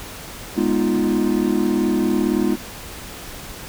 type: chord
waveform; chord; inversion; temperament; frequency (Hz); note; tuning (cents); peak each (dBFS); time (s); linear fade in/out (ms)
triangle; F half-diminished seventh; first; equal; 207.7 / 246.9 / 311.1 / 349.2; Ab3 / Cb4 / Eb4 / F4; 0 / 0 / 0 / 0; -20; 0.56-2.56; 20
effects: pink hiss -35 dBFS RMS until 3.68 s